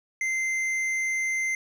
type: tone with hard clipping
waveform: sine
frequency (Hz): 2079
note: C7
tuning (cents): -12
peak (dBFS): -26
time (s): 0.21-1.55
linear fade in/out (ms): 2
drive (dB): 7
effects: none